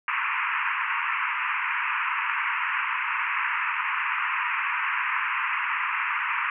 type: band-pass noise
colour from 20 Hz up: pink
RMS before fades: -27 dBFS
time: 0.08-6.5 s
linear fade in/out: 2 ms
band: 940 to 2700 Hz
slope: 96 dB/octave
effects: none